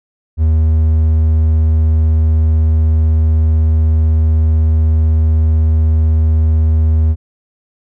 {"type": "tone", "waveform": "triangle", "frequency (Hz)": 79, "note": "D#2", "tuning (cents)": 27, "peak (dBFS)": -6, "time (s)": [0.37, 7.16], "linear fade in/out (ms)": 50, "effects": []}